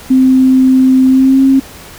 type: tone with pitch glide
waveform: sine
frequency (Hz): 260.4 to 268.2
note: C4 to C4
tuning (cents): -8 to +43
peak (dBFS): -4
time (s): 0.1-1.6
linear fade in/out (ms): 10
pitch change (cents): +51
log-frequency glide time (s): 1.06-1.41
effects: pink hiss -33 dBFS RMS until 1.98 s